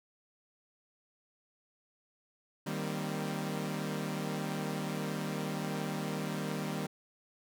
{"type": "chord", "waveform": "sawtooth", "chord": "C minor seventh", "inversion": "first", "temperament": "equal with one note detuned", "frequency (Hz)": [154.49, 196, 233.1, 261.6], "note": ["Eb3", "G3", "Bb3", "C4"], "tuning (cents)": [-12, 0, 0, 0], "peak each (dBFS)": [-34, -34, -38, -39], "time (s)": [2.66, 6.87], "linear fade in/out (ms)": 10, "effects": []}